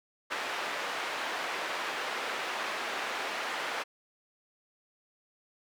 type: band-pass noise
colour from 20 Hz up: white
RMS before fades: -35 dBFS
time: 0.3-3.84 s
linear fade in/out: 20 ms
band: 450 to 2100 Hz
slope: 12 dB/octave
effects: none